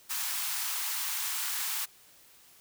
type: high-pass noise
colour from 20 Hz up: white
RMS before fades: -33 dBFS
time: 0.09-1.86 s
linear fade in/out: 20 ms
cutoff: 820 Hz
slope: 48 dB/octave
effects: white hiss -58 dBFS RMS until 2.6 s